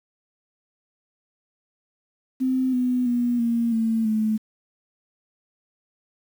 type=tone with pitch steps; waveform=sine; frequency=259.2 / 250.2 / 241.6 / 233.2 / 225.1 / 217.3 Hz; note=C4 / B3 / B3 / A#3 / A3 / A3; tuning=-16 / +23 / -38 / +1 / +40 / -21 cents; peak=-19 dBFS; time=2.4-4.38 s; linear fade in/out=20 ms; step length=330 ms; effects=8-bit